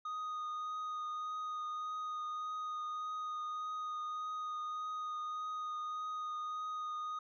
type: tone with vibrato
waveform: triangle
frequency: 1240 Hz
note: D#6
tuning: 6 cents flat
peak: -36 dBFS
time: 0.05-7.19 s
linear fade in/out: 5 ms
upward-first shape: triangle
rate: 1.7 Hz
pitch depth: 14 cents each way
effects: resampled to 16000 Hz